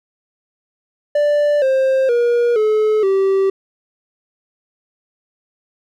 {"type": "tone with pitch steps", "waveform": "triangle", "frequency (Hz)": [587.3, 529.3, 477, 429.9, 387.5], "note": ["D5", "C5", "A#4", "A4", "G4"], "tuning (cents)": [0, 20, 40, -40, -20], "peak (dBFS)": -10, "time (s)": [1.15, 3.5], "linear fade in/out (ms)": 5, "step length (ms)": 470, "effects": []}